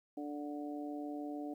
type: harmonic tone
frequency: 146.83 Hz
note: D3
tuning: in tune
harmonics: 2 / 3 / 4 / 5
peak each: -40 / -50 / -49 / -48 dBFS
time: 0.17-1.54 s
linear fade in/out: 5 ms
effects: 12-bit